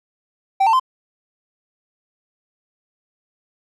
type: tone with pitch steps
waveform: triangle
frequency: 776 / 896.6 / 1035.8 Hz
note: G5 / A5 / C6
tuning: -18 / +32 / -18 cents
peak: -10 dBFS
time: 0.6-0.798 s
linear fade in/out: 10 ms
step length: 66 ms
effects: none